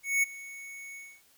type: tone with ADSR envelope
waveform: square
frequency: 2217 Hz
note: C#7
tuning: in tune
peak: -22 dBFS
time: 0.03-1.22 s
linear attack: 200 ms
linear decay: 14 ms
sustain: -20 dB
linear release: 260 ms
effects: white hiss -63 dBFS RMS until 1.37 s